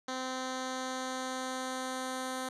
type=tone with low-pass filter sweep; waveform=10% pulse; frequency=258.5 Hz; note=C4; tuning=21 cents flat; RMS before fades=-37 dBFS; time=0.08-2.49 s; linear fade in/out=5 ms; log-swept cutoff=5900 to 9600 Hz; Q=1.6; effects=none